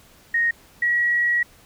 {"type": "tone pair in turn", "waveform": "sine", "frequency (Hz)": [1864.7, 1916], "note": ["A#6", "A#6"], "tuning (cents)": [0, 47], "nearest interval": "unison", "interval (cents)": 47, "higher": "second", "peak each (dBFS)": -17, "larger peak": "neither", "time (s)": [[0.34, 0.51], [0.82, 1.43]], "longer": "second", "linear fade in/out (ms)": 5, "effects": ["pink hiss -52 dBFS RMS until 1.65 s"]}